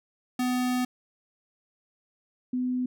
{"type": "tone pair in turn", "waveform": ["square", "sine"], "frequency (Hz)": [250.3, 251.5], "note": ["B3", "B3"], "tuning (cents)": [23, 32], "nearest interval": "unison", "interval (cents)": 9, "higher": "second", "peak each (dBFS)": -25, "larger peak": "neither", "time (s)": [[0.39, 0.85], [2.53, 2.86]], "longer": "first", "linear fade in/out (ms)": 5, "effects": []}